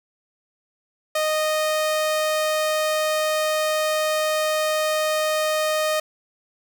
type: tone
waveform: sawtooth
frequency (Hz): 619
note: D#5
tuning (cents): -9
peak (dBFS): -16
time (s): 1.15-6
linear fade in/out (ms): 5
effects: none